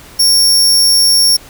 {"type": "tone", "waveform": "sawtooth", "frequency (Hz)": 5500, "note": "F8", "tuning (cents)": -27, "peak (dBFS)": -4, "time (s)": [0.19, 1.37], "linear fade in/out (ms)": 10, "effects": ["pink hiss -37 dBFS RMS until 1.49 s"]}